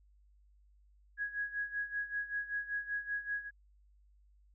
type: tone with tremolo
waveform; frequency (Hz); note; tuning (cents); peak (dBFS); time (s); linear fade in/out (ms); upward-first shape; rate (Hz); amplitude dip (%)
sine; 1661.2; G#6; 0; -32; 1.17-3.51; 50; sine; 5.2; 80
effects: added 50 Hz sine -62 dBFS peak until 4.54 s